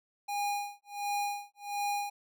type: tone with tremolo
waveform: square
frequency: 816 Hz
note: G#5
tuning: 31 cents flat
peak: -30 dBFS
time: 0.28-2.1 s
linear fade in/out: 10 ms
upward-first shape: sine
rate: 1.4 Hz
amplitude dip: 100%
effects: none